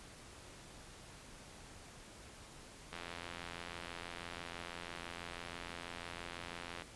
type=click train; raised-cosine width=0.3 ms; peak=-28 dBFS; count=336; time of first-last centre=2.93-6.821 s; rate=86.1 Hz; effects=pink hiss -55 dBFS RMS until 6.95 s + resampled to 24000 Hz